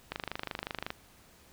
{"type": "click train", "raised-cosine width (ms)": 0.3, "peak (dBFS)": -18, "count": 21, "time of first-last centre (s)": [0.12, 0.904], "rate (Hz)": 25.5, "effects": ["pink hiss -59 dBFS RMS until 1.52 s"]}